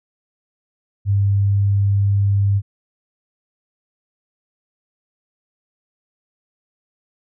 sine tone, 99.9 Hz, G2, 33 cents sharp, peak -13 dBFS, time 1.05-2.62 s, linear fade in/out 50 ms, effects none

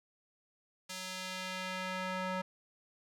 square tone with band-pass filter sweep, 185.7 Hz, F#3, 7 cents sharp, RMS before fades -39 dBFS, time 0.89-2.42 s, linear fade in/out 10 ms, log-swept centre 5700 to 1100 Hz, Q 0.76, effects none

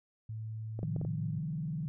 sine tone, 110 Hz, A2, in tune, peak -37 dBFS, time 0.29-1.39 s, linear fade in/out 5 ms
clicks, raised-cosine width 2 ms, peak -28 dBFS, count 5, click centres 0.791 / 0.831 / 0.963 / 1.014 / 1.05 s
sine tone with vibrato, 155.56 Hz, D#3, in tune, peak -33 dBFS, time 0.83-1.88 s, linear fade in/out 0 ms, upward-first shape square, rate 20 Hz, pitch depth 190 cents each way
effects none

